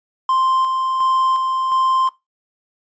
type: tone with tremolo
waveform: triangle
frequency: 1046.5 Hz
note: C6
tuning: in tune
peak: -12 dBFS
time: 0.29-2.09 s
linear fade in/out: 2 ms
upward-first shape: square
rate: 1.4 Hz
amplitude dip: 35%
effects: noise-tail reverb RT60 0.2 s tail -20 dB re dry + resampled to 16000 Hz